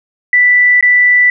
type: tone with dropouts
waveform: sine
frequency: 1975.5 Hz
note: B6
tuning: in tune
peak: -5 dBFS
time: 0.33-1.3 s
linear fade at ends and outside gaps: 2 ms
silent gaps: 0.81-0.826 s
effects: none